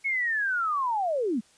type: linear sweep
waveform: sine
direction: down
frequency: 2217 to 194.9 Hz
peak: -24 dBFS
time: 0.04-1.41 s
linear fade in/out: 20 ms
effects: white hiss -60 dBFS RMS until 1.57 s + resampled to 22050 Hz